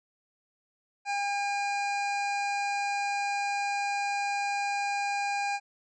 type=harmonic tone with a mistuned harmonic; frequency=807 Hz; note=G#5; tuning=50 cents flat; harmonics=1 / 2 / 3 / 5 / 6 / 7 / 8 / 9 / 10; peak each=-29 / -38 / -34 / -46 / -45 / -51 / -52 / -49 / -52 dBFS; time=1.05-5.6 s; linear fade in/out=50 ms; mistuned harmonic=5; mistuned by=+28 cents; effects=none